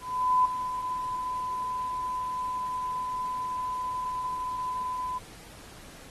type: tone with ADSR envelope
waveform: sine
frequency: 1007 Hz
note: B5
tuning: 33 cents sharp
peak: -18 dBFS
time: 0-5.19 s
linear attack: 450 ms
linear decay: 8 ms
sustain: -11 dB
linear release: 19 ms
effects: pink hiss -49 dBFS RMS until 6.1 s + AAC 32 kbps